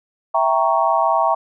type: chord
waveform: sine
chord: E diminished seventh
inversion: none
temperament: equal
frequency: 659.3 / 784 / 932.3 / 1108.7 Hz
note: E5 / G5 / Bb5 / Db6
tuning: 0 / 0 / 0 / 0 cents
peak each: -19 / -20 / -19 / -20 dBFS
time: 0.34-1.35 s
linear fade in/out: 10 ms
effects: none